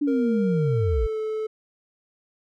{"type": "linear sweep", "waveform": "sine", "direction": "down", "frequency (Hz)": [296.7, 46.25], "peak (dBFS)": -20, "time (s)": [0.01, 1.07], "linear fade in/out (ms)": 10}
{"type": "tone with pitch glide", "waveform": "triangle", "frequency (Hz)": [466.2, 435], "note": ["A#4", "A4"], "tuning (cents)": [0, -20], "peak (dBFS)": -23, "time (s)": [0.07, 1.47], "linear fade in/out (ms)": 10, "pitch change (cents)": -120, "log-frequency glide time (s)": [0.51, 1.19]}
{"effects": []}